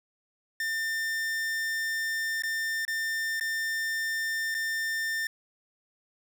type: tone with dropouts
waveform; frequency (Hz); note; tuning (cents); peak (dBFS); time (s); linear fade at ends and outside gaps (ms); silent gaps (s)
45% pulse; 1800; A6; +39; -28; 0.6-5.27; 2; 2.422-2.435 / 2.851-2.879 / 3.398-3.409 / 4.544-4.548
effects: none